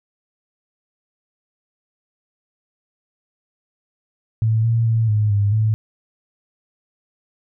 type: tone with pitch steps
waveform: sine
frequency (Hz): 111.2 / 115.1 / 113.1 / 106.2 / 101.8 / 109.1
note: A2 / A#2 / A2 / G#2 / G#2 / A2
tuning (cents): +19 / -22 / +48 / +39 / -34 / -14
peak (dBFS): -14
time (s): 4.42-5.74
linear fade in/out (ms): 0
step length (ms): 220
effects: none